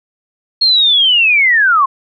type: linear sweep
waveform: sine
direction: down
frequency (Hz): 4299 to 1036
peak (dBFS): -7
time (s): 0.61-1.86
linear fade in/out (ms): 10
effects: none